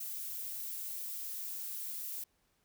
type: noise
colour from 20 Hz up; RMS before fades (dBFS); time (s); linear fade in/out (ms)
violet; -41; 0-2.24; 5
effects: pink hiss -75 dBFS RMS until 2.64 s